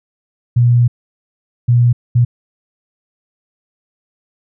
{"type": "tone bursts at uneven times", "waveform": "sine", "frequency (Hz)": 120.7, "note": "B2", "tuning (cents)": -39, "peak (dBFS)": -7, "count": 3, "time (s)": [[0.56, 0.88], [1.68, 1.93], [2.15, 2.25]], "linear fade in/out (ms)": 10, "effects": []}